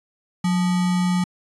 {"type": "tone with sample-and-hold", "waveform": "sine", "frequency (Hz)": 180.6, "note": "F#3", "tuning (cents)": -42, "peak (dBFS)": -17, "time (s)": [0.44, 1.24], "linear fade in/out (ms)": 5, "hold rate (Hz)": 1050, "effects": ["resampled to 24000 Hz"]}